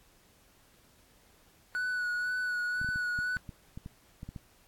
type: tone with vibrato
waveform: triangle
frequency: 1475 Hz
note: F#6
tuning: 6 cents flat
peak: -28 dBFS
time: 1.75-3.37 s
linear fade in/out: 0 ms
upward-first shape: sine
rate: 2 Hz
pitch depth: 24 cents each way
type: clicks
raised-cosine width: 5 ms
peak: -29 dBFS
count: 12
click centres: 2.815 / 2.846 / 2.889 / 2.959 / 3.189 / 3.367 / 3.492 / 3.775 / 3.861 / 4.231 / 4.29 / 4.362 s
effects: pink hiss -63 dBFS RMS until 4.67 s + AAC 64 kbps